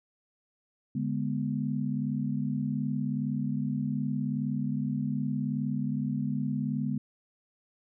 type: chord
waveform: sine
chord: G# diminished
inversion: second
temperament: equal with one note detuned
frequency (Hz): 145.15 / 207.7 / 246.9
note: D3 / G#3 / B3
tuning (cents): -20 / 0 / 0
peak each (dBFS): -32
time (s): 0.95-6.98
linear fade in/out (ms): 5
effects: none